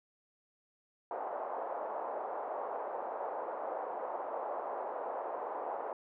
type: band-pass noise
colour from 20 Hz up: pink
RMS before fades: -39 dBFS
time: 1.11-5.93 s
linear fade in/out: 2 ms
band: 530 to 940 Hz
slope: 24 dB/octave
effects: none